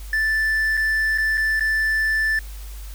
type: tone with dropouts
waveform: triangle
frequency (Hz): 1760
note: A6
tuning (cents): 0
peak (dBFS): -16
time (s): 0.13-2.39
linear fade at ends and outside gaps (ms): 2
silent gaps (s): 0.77-0.774 / 1.177-1.183 / 1.373-1.377 / 1.596-1.607
effects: added 50 Hz sine -32 dBFS peak until 2.94 s + white hiss -45 dBFS RMS until 2.94 s